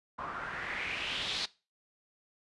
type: noise with low-pass filter sweep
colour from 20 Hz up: white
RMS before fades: -37 dBFS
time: 0.18-1.46 s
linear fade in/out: 10 ms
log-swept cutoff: 1100 to 4300 Hz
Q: 3.5
effects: noise-tail reverb RT60 0.3 s tail -20 dB re dry + resampled to 24000 Hz